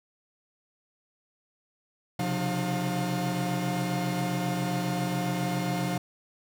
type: tone cluster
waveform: 45% pulse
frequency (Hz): 131 / 138.4 / 178.5 / 304.2 / 710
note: C3 / C#3 / F3 / D#4 / F5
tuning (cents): +2 / -2 / +38 / -39 / +28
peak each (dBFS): -34 / -38 / -30 / -35 / -35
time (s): 2.19-5.98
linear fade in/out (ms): 5
effects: none